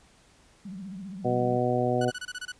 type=tone with vibrato; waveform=sine; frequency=190.9 Hz; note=G3; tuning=46 cents flat; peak=-36 dBFS; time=0.65-1.57 s; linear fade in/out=5 ms; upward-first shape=triangle; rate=15 Hz; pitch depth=170 cents each way
type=harmonic tone; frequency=123.47 Hz; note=B2; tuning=in tune; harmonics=1 / 2 / 3 / 4 / 5 / 6; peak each=-30 / -30 / -30 / -30 / -30 / -30 dBFS; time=1.24-2.11 s; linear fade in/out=20 ms
type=tone bursts; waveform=sawtooth; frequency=1480 Hz; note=F#6; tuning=in tune; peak=-30 dBFS; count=8; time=2.01-2.52 s; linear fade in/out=5 ms; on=41 ms; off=26 ms
effects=pink hiss -59 dBFS RMS until 2.59 s + resampled to 22050 Hz